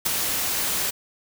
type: noise with ADSR envelope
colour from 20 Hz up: white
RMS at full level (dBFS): -19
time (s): 0.05-0.91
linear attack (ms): 14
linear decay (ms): 8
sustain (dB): -6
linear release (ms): 16
effects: none